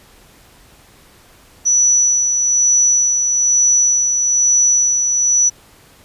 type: tone with tremolo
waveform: sine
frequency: 5920 Hz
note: F#8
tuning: in tune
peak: -9 dBFS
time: 1.65-5.5 s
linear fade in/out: 20 ms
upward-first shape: sine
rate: 1.1 Hz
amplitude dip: 40%
effects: pink hiss -47 dBFS RMS until 6.04 s + resampled to 32000 Hz